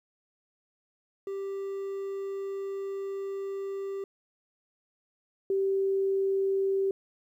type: tone pair in turn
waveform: triangle / sine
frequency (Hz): 392.4 / 388.8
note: G4 / G4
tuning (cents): +2 / -14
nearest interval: unison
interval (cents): 16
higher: first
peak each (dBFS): -30 / -24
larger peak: second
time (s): 1.27-4.04 / 5.5-6.91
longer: first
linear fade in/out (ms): 2
effects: 11-bit